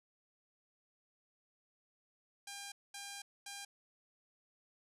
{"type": "tone bursts at uneven times", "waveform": "5% pulse", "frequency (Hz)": 802, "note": "G5", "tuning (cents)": 39, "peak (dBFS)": -33, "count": 3, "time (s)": [[2.47, 2.72], [2.94, 3.22], [3.46, 3.65]], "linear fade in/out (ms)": 5, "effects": ["low-pass 12000 Hz 12 dB/octave"]}